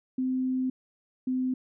sine tone pair in turn, 257.9 / 256.5 Hz, C4 / C4, -25 / -34 cents, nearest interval unison, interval 9 cents, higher first, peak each -25 dBFS, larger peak neither, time 0.18-0.7 / 1.27-1.54 s, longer first, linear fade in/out 5 ms, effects none

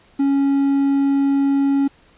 triangle tone with quantisation, 277.2 Hz, C#4, in tune, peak -12 dBFS, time 0.19-1.88 s, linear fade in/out 10 ms, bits 7, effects pink hiss -53 dBFS RMS until 2.17 s + resampled to 8000 Hz

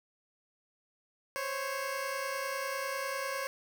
15% pulse tone pair together, 521 / 551 Hz, C5 / C#5, -7 / -11 cents, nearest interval minor second, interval 96 cents, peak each -32 / -29 dBFS, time 1.36-3.47 s, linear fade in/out 0 ms, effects none

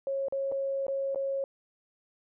sine tone with dropouts, 546 Hz, C#5, 26 cents flat, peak -28 dBFS, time 0.07-1.44 s, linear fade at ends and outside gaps 1 ms, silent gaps 0.284-0.324 / 0.516-0.521 / 0.867-0.882 / 1.147-1.158 s, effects none

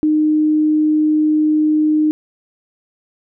sine tone, 306.6 Hz, D#4, 25 cents flat, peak -11 dBFS, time 0.03-2.11 s, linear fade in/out 0 ms, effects none

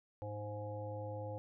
harmonic tone with a mistuned harmonic, 104.5 Hz, G#2, 11 cents sharp, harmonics 1 / 3 / 5 / 7 / 8, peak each -43 / -52 / -44 / -55 / -50 dBFS, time 0.22-1.38 s, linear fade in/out 0 ms, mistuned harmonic 7, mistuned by -44 cents, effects none

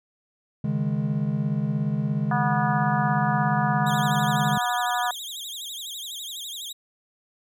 triangle chord, C# suspended second, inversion none, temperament equal, 138.59 / 155.56 / 207.7 Hz, C#3 / D#3 / G#3, 0 / 0 / 0 cents, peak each -25 dBFS, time 0.64-4.58 s, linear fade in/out 5 ms
harmonic tone, 243.6 Hz, B3, 24 cents flat, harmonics 3 / 4 / 5 / 6 / 7, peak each -26 / -28 / -30 / -32 / -33 dBFS, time 2.31-5.11 s, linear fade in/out 2 ms
sawtooth tone with vibrato, 3500 Hz, A7, 10 cents flat, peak -30 dBFS, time 3.86-6.73 s, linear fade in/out 10 ms, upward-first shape sine, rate 12 Hz, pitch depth 180 cents each way
effects none

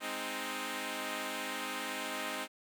5% pulse chord, Ab major, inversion none, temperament equal, 207.7 / 261.6 / 311.1 Hz, Ab3 / C4 / Eb4, 0 / 0 / 0 cents, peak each -32 / -28 / -29 dBFS, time 0-2.48 s, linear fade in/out 50 ms, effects none

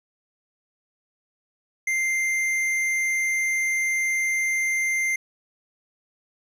triangle tone with tanh clipping, 2093 Hz, C7, in tune, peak -23 dBFS, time 1.87-5.16 s, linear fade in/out 5 ms, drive 15 dB, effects none

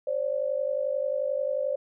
sine tone pair together, 530.7 / 582 Hz, C5 / D5, +24 / -16 cents, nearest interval major second, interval 160 cents, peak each -28 dBFS, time 0.07-1.76 s, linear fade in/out 5 ms, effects none

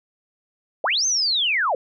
sine linear two-way sweep, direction up then down, 465.5 to 6390 to 465.5 Hz, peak -18 dBFS, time 0.84-1.75 s, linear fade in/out 2 ms, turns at 1.06 s, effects none

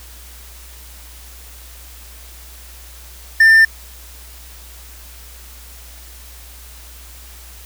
triangle tone, 1792 Hz, A6, 31 cents sharp, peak -4 dBFS, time 3.4-3.65 s, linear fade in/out 5 ms, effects added 60 Hz sine -38 dBFS peak until 7.65 s + white hiss -41 dBFS RMS until 7.65 s

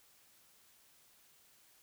silence, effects white hiss -66 dBFS RMS until 1.82 s

